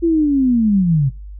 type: linear sweep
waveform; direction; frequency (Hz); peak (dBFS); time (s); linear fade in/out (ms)
sine; down; 343 to 129.5; -11; 0.02-1.1; 20
effects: noise-tail reverb RT60 0.2 s tail -17 dB re dry + added 50 Hz sine -30 dBFS peak until 1.39 s